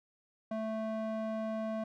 square tone with band-pass filter, 220 Hz, A3, in tune, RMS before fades -36 dBFS, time 0.51-1.84 s, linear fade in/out 5 ms, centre 540 Hz, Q 1.7, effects none

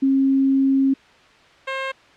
sine / 10% pulse tone pair in turn, 270 / 533.6 Hz, C#4 / C5, -45 / +34 cents, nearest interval octave, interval 1179 cents, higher second, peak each -14 / -15 dBFS, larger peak first, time 0.02-0.94 / 1.67-1.92 s, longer first, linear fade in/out 10 ms, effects white hiss -50 dBFS RMS until 2.16 s + low-pass 3000 Hz 12 dB/octave

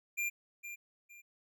square tone with echo, 2389 Hz, D7, 29 cents sharp, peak -33 dBFS, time 0.17-0.3 s, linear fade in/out 20 ms, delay 460 ms, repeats 2, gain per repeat -10 dB, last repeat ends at 1.22 s, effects none

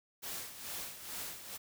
white noise with tremolo, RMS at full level -41 dBFS, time 0.22-1.58 s, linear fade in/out 20 ms, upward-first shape sine, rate 2.3 Hz, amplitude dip 65%, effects none

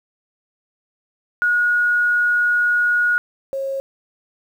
sine tone pair in turn, 1448 / 542.4 Hz, F#6 / C#5, -38 / -38 cents, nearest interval octave + perfect fourth, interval 1700 cents, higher first, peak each -14 / -21 dBFS, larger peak first, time 1.42-3.18 / 3.53-3.8 s, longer first, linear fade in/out 0 ms, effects 8-bit

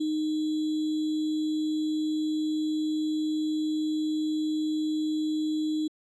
sine tone with sample-and-hold, 308.8 Hz, D#4, 13 cents flat, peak -25 dBFS, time 0-5.88 s, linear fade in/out 10 ms, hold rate 3675 Hz, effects low-pass 6000 Hz 12 dB/octave

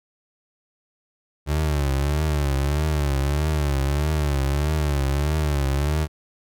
30% pulse tone with vibrato, 72.5 Hz, D2, 22 cents flat, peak -17 dBFS, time 1.46-6.08 s, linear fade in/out 50 ms, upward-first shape triangle, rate 1.6 Hz, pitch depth 130 cents each way, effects none

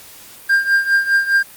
triangle tone with tremolo, 1597 Hz, G6, 32 cents sharp, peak -7 dBFS, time 0.49-1.43 s, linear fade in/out 10 ms, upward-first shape triangle, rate 4.9 Hz, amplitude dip 85%, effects white hiss -40 dBFS RMS until 1.56 s + Opus 48 kbps

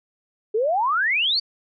sine exponential sweep, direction up, 409.9 to 4699 Hz, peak -18 dBFS, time 0.54-1.4 s, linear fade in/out 10 ms, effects none

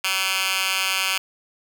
10% pulse tone with high-pass filter, 190.3 Hz, F#3, 49 cents sharp, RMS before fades -23 dBFS, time 0.04-1.18 s, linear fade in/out 5 ms, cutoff 2100 Hz, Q 1.8, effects none

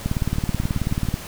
two click trains, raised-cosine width 5 ms, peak -9 / -17 dBFS, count 21 / 7, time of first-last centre 0.06-1.141 / 0.22-1.052 s, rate 18.5 / 7.21 Hz, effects pink hiss -36 dBFS RMS until 1.27 s

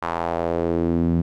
sawtooth tone with band-pass filter sweep, 84.2 Hz, E2, 37 cents sharp, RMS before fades -22 dBFS, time 0.02-1.22 s, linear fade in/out 10 ms, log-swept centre 1100 to 190 Hz, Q 2.1, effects none

